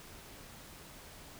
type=silence; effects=pink hiss -52 dBFS RMS until 1.39 s